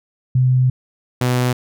sine / sawtooth tone pair in turn, 127.9 / 124.76 Hz, C3 / B2, -39 / +18 cents, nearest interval unison, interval 43 cents, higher first, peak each -11 dBFS, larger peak neither, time 0.35-0.7 / 1.21-1.53 s, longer first, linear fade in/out 5 ms, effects none

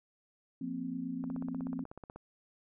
sine chord, F suspended fourth, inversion none, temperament equal, 174.61 / 233.1 / 261.6 Hz, F3 / Bb3 / C4, 0 / 0 / 0 cents, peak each -42 / -41 / -37 dBFS, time 0.61-1.84 s, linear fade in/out 5 ms
click train, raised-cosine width 1 ms, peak -32 dBFS, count 16, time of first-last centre 1.24-2.16 s, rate 16.3 Hz
effects none

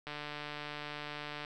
click train, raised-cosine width 0.3 ms, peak -25 dBFS, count 205, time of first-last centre 0.07-1.448 s, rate 148 Hz, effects none

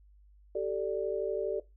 sine chord, G suspended second, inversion none, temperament equal with one note detuned, 387.7 / 440 / 587.3 Hz, G4 / A4 / D5, -19 / 0 / 0 cents, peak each -34 / -33 / -34 dBFS, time 0.55-1.6 s, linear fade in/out 5 ms, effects noise-tail reverb RT60 0.2 s tail -18 dB re dry + added 50 Hz sine -56 dBFS peak until 1.76 s

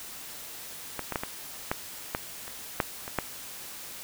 clicks, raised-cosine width 0.5 ms, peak -16 / -16 / -12 / -16 / -11 / -12 / -27 / -8 / -22 / -10 dBFS, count 10, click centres 0.993 / 1.123 / 1.158 / 1.235 / 1.715 / 2.149 / 2.479 / 2.802 / 3.079 / 3.187 s, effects white hiss -42 dBFS RMS until 4.03 s

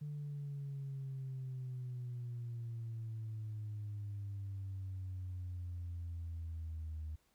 sine exponential sweep, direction down, 148.6 to 77 Hz, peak -39 dBFS, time 0.01-7.16 s, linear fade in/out 10 ms, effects tanh soft clip ceiling -37 dBFS + pink hiss -75 dBFS RMS until 7.34 s

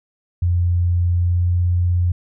sine tone with pitch glide, 87.6 to 88.36 Hz, F2 to F2, +6 to +21 cents, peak -14 dBFS, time 0.42-2.12 s, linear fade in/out 5 ms, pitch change +15 cents, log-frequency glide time 1.14-1.49 s, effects none

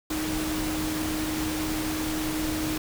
sine tone in noise, 311.1 Hz, D#4, in tune, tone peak -28 dBFS, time 0.1-2.78 s, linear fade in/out 5 ms, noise pink, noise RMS -32 dBFS, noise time 0.1-2.78 s, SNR +1 dB, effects none

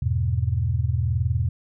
sine chord, E major, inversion none, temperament equal with one note detuned, 82.41 / 101.75 / 123.47 Hz, E2 / G#2 / B2, 0 / -35 / 0 cents, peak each -24 / -25 / -24 dBFS, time 0.02-1.49 s, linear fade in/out 5 ms, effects none

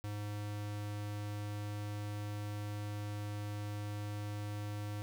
square tone, 103.83 Hz, G#2, in tune, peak -39 dBFS, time 0.04-5.02 s, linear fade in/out 0 ms, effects 12-bit

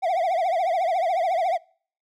triangle tone with vibrato, 706 Hz, F5, 19 cents sharp, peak -18 dBFS, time 0.02-1.58 s, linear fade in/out 20 ms, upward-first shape triangle, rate 14 Hz, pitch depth 190 cents each way, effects noise-tail reverb RT60 0.5 s tail -26 dB re dry

